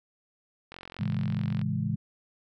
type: click train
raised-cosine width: 0.3 ms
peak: -26 dBFS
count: 41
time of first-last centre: 0.72-1.615 s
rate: 44.7 Hz
type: chord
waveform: sine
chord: A major seventh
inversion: none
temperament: equal with one note detuned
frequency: 110 / 136.37 / 164.81 / 207.7 Hz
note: A2 / C#3 / E3 / G#3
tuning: 0 / -28 / 0 / 0 cents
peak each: -32 dBFS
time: 0.99-1.96 s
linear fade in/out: 10 ms
effects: none